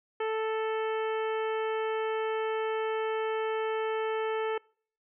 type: harmonic tone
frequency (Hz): 440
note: A4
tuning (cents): 0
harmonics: 1 / 2 / 3 / 4 / 5 / 6 / 7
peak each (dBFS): -29 / -36 / -39 / -42 / -44 / -47 / -48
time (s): 0.2-4.58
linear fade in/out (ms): 5
effects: noise-tail reverb RT60 0.5 s tail -26 dB re dry